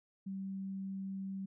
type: tone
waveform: sine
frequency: 193.2 Hz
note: G3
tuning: 25 cents flat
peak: -38 dBFS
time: 0.26-1.46 s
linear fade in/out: 10 ms
effects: none